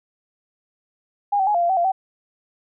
sine tone with pitch steps, 814 / 766 / 836 / 694 / 689 / 762 / 690 / 764 Hz, G#5 / G5 / G#5 / F5 / F5 / G5 / F5 / G5, -35 / -40 / +11 / -11 / -24 / -49 / -21 / -45 cents, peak -16 dBFS, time 1.32-1.92 s, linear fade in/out 10 ms, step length 75 ms, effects none

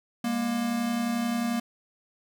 square tone pair together, 204.9 / 236.2 Hz, G#3 / A#3, -23 / +23 cents, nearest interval major second, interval 246 cents, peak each -34 / -27 dBFS, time 0.24-1.6 s, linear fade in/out 5 ms, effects none

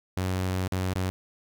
sawtooth tone with dropouts, 92.9 Hz, F#2, 7 cents sharp, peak -22 dBFS, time 0.17-1.1 s, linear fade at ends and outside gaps 0 ms, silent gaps 0.678-0.722 / 0.936-0.955 s, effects none

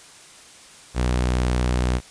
sawtooth tone, 61.74 Hz, B1, in tune, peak -15 dBFS, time 0.94-2.01 s, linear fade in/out 50 ms, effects white hiss -46 dBFS RMS until 2.1 s + resampled to 22050 Hz

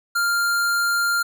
square tone, 1396.9 Hz, F6, in tune, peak -19 dBFS, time 0.15-1.23 s, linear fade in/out 10 ms, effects none

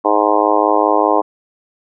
harmonic tone, 104.9 Hz, G#2, 18 cents sharp, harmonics 3 / 4 / 5 / 6 / 7 / 8 / 9 / 10, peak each -19 / -19 / -19 / -19 / -19 / -19 / -19 / -19 dBFS, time 0.04-1.22 s, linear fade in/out 20 ms, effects none

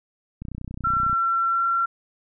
click train, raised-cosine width 5 ms, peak -21 dBFS, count 23, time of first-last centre 0.42-1.13 s, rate 31 Hz
sine tone with pitch glide, 1355 to 1363.6 Hz, E6 to F6, +47 to -42 cents, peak -19 dBFS, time 0.84-1.86 s, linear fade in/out 10 ms, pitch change +11 cents, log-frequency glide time 1.49-1.62 s
effects none

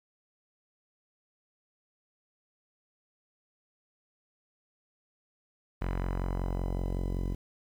sawtooth tone with low-pass filter sweep, 45.3 Hz, F#1, 36 cents flat, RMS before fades -32 dBFS, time 5.81-7.35 s, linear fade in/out 10 ms, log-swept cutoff 2000 to 340 Hz, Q 1.1, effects 9-bit

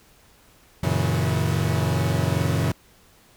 40% pulse chord, F# dominant seventh, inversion none, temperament equal with one note detuned, 92.5 / 116.54 / 138.59 / 161.33 Hz, F#2 / A#2 / C#3 / E3, 0 / 0 / 0 / -37 cents, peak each -25 dBFS, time 0.83-2.72 s, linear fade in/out 5 ms, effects pink hiss -55 dBFS RMS until 3.36 s

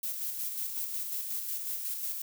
violet noise with tremolo, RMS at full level -34 dBFS, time 0.03-2.22 s, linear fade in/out 5 ms, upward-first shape square, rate 5.5 Hz, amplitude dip 35%, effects none

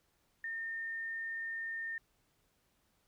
sine tone, 1819 Hz, A#6, 43 cents flat, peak -37 dBFS, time 0.44-1.98 s, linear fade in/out 2 ms, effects pink hiss -75 dBFS RMS until 3.07 s

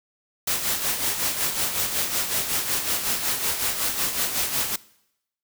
white noise with tremolo, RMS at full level -23 dBFS, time 0.47-4.76 s, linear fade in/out 5 ms, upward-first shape sine, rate 5.4 Hz, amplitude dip 55%, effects noise-tail reverb RT60 0.8 s tail -21 dB re dry

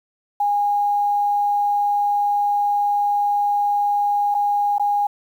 sine tone with dropouts, 819 Hz, G#5, 24 cents flat, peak -16 dBFS, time 0.4-5.07 s, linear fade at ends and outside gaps 5 ms, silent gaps 4.344-4.348 / 4.783-4.796 s, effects 8-bit

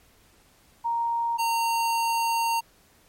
sine / square tone pair in turn, 932.3 / 920.5 Hz, A#5 / A#5, 0 / -22 cents, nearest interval unison, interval 22 cents, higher first, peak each -23 dBFS, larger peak neither, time 0.84-1.38 / 1.38-2.61 s, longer second, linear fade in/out 20 ms, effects pink hiss -59 dBFS RMS until 3.08 s + MP3 64 kbps

